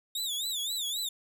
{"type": "tone with vibrato", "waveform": "sawtooth", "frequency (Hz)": 3652, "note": "A#7", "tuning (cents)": -36, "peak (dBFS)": -28, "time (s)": [0.15, 1.09], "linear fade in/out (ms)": 5, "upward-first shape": "sine", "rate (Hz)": 3.8, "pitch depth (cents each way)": 160, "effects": []}